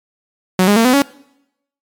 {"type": "tone with pitch steps", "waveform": "sawtooth", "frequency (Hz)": [185, 205.3, 227.8, 252.7, 280.4], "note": ["F#3", "G#3", "A#3", "B3", "C#4"], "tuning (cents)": [0, -20, -40, 40, 20], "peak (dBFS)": -5, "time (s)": [0.59, 1.02], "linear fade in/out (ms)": 2, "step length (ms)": 86, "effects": ["noise-tail reverb RT60 0.8 s tail -22 dB re dry", "MP3 96 kbps"]}